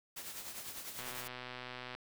white noise with tremolo, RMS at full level -43 dBFS, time 0.16-1.28 s, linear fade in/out 10 ms, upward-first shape triangle, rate 10 Hz, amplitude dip 60%
click train, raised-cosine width 0.3 ms, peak -28 dBFS, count 121, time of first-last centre 0.99-1.95 s, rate 125 Hz
effects none

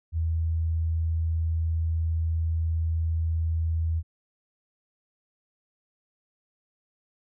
sine tone, 81.5 Hz, E2, 19 cents flat, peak -23 dBFS, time 0.12-4.03 s, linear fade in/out 50 ms, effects none

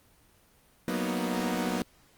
sawtooth chord, B major seventh, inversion second, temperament equal, 185 / 233.1 / 246.9 / 311.1 Hz, F#3 / A#3 / B3 / D#4, 0 / 0 / 0 / 0 cents, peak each -29 / -30 / -29 / -32 dBFS, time 0.88-1.82 s, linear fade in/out 0 ms, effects pink hiss -62 dBFS RMS until 2.17 s + Opus 24 kbps

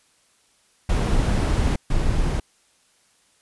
brown noise bursts at uneven times, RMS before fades -20 dBFS, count 2, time 0.89-1.76 / 1.9-2.4 s, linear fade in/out 5 ms, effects white hiss -61 dBFS RMS until 3.41 s + resampled to 24000 Hz

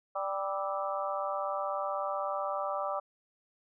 harmonic tone with a mistuned harmonic, 196 Hz, G3, in tune, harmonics 3 / 4 / 5 / 6 / 7, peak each -35 / -37 / -41 / -36 / -41 dBFS, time 0.15-3 s, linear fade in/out 10 ms, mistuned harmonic 7, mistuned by -77 cents, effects none

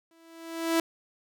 sawtooth tone with exponential growth, 329.6 Hz, E4, in tune, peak -17 dBFS, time 0.11-0.8 s, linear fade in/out 2 ms, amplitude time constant 150 ms, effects none

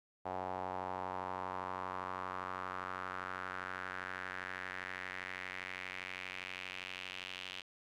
sawtooth tone with band-pass filter sweep, 92.5 Hz, F#2, in tune, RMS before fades -43 dBFS, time 0.25-7.62 s, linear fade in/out 10 ms, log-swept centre 780 to 3000 Hz, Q 3.1, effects none

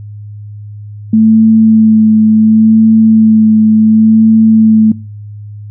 sine tone with vibrato, 219.4 Hz, A3, 5 cents flat, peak -3 dBFS, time 1.13-4.92 s, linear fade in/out 5 ms, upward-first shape sine, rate 0.7 Hz, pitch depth 17 cents each way, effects noise-tail reverb RT60 0.5 s tail -25 dB re dry + added 104 Hz sine -24 dBFS peak until 5.7 s

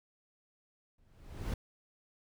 brown noise with exponential growth, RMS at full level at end -31 dBFS, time 0.98-1.54 s, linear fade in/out 5 ms, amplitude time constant 120 ms, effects none

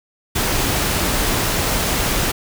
pink noise, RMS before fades -19 dBFS, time 0.35-2.32 s, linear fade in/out 10 ms, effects none

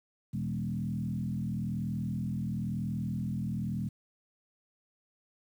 sine tone with frequency modulation, 164.81 Hz, E3, in tune, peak -30 dBFS, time 0.33-3.89 s, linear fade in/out 10 ms, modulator 41 Hz, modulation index 1.6, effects high-pass 80 Hz 12 dB/octave + 10-bit

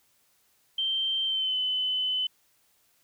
sine tone with pitch glide, 3135 to 3025 Hz, G7 to F#7, -1 to +38 cents, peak -25 dBFS, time 0.78-2.27 s, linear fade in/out 5 ms, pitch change -61 cents, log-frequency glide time 1.25-1.57 s, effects white hiss -67 dBFS RMS until 3.03 s

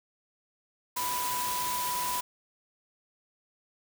sine tone in noise, 987.8 Hz, B5, in tune, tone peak -31 dBFS, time 0.96-2.21 s, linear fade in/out 10 ms, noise white, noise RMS -34 dBFS, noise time 0.96-2.21 s, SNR 0 dB, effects none

